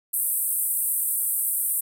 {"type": "band-pass noise", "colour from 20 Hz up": "white", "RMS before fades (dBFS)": -25, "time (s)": [0.13, 1.81], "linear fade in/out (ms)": 10, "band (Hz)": [8300, 15000], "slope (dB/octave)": 96, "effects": []}